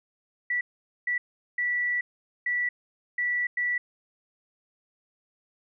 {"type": "tone bursts at uneven times", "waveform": "sine", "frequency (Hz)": 1956, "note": "B6", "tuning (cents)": -17, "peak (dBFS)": -24, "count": 6, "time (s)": [[0.5, 0.61], [1.07, 1.18], [1.58, 2.01], [2.46, 2.69], [3.18, 3.47], [3.57, 3.78]], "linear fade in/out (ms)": 5, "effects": []}